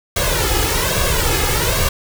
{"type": "noise with flanger", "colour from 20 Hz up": "pink", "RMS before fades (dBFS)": -17, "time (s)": [0.16, 1.89], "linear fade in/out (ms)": 5, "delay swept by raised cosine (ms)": [1.8, 2.39], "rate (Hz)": 1.2, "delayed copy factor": 0.8, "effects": []}